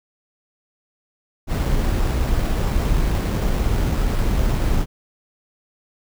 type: noise with sample-and-hold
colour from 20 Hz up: brown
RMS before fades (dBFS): -19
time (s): 1.47-4.86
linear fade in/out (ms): 50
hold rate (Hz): 6300
effects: none